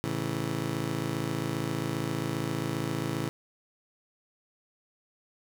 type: chord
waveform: 20% pulse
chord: A major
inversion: none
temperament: just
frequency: 110 / 137.5 / 165 Hz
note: A2 / C#3 / E3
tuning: 0 / -14 / +2 cents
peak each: -31 / -28 / -30 dBFS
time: 0.04-3.29 s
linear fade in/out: 0 ms
effects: none